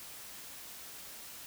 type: silence
effects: white hiss -48 dBFS RMS until 1.46 s